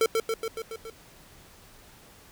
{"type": "tone with echo", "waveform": "square", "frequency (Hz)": 450.6, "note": "A4", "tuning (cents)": 41, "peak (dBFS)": -20, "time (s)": [0.01, 0.06], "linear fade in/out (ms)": 2, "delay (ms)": 140, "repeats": 6, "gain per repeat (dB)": -3, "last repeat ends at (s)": 0.9, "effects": ["pink hiss -53 dBFS RMS until 2.31 s"]}